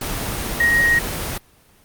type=tone in noise; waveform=sine; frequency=1880 Hz; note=A#6; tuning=14 cents sharp; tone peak=-13 dBFS; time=0.6-0.99 s; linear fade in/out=5 ms; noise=pink; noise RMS=-25 dBFS; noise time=0.01-1.38 s; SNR=+9 dB; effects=pink hiss -53 dBFS RMS until 1.84 s + Opus 24 kbps